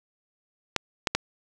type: clicks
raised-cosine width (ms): 0.2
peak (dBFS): -5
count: 3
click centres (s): 0.763 / 1.072 / 1.15
effects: none